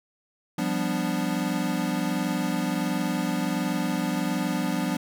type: chord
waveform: square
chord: G dominant seventh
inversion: third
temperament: equal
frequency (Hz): 174.61 / 196 / 246.9 / 293.7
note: F3 / G3 / B3 / D4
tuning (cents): 0 / 0 / 0 / 0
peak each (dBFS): -31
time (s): 0.58-4.97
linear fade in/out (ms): 5
effects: none